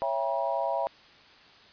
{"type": "chord", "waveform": "sine", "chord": "C# diminished seventh", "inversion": "none", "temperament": "just", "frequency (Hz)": [554.4, 665.2, 798.3, 957.9], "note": ["C#5", "E5", "G5", "Bb5"], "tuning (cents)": [0, 16, 31, 47], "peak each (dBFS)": [-32, -30, -33, -32], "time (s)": [0.02, 0.87], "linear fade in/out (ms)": 0, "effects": ["white hiss -54 dBFS RMS until 1.72 s", "resampled to 11025 Hz"]}